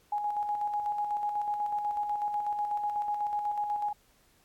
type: tone with tremolo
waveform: sine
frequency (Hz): 830.6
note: G#5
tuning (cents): 0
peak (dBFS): -27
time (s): 0.12-3.93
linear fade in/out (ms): 5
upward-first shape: square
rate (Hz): 8.1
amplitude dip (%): 40
effects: pink hiss -65 dBFS RMS until 4.44 s + AAC 64 kbps